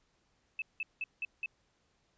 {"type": "tone bursts", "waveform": "sine", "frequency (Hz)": 2620, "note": "E7", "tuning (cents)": -11, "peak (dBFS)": -33, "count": 5, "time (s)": [0.59, 1.46], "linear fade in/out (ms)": 2, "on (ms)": 30, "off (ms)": 180, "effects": ["pink hiss -74 dBFS RMS until 2.17 s", "resampled to 16000 Hz"]}